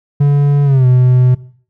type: tone with pitch glide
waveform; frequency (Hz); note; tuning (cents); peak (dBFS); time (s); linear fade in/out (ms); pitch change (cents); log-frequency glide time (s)
triangle; 143.2 to 126.11; D3 to B2; -43 to +37; -4; 0.2-1.35; 10; -220; 0.64-0.86
effects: noise-tail reverb RT60 0.5 s tail -18 dB re dry